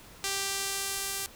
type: tone with band-pass filter sweep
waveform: sawtooth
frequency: 392.7 Hz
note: G4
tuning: 3 cents sharp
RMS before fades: -33 dBFS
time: 0.24-1.26 s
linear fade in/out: 0 ms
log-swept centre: 6800 to 11000 Hz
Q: 0.74
effects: pink hiss -51 dBFS RMS until 1.35 s